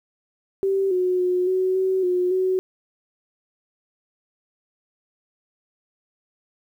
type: tone with pitch steps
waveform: sine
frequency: 388.6 / 365.1 / 362.1 / 373.1 / 377.7 / 360.7 / 373.3 Hz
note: G4 / F#4 / F#4 / F#4 / F#4 / F#4 / F#4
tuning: -15 / -23 / -37 / +14 / +36 / -44 / +15 cents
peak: -18 dBFS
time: 0.63-2.59 s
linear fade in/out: 0 ms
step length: 280 ms
effects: 9-bit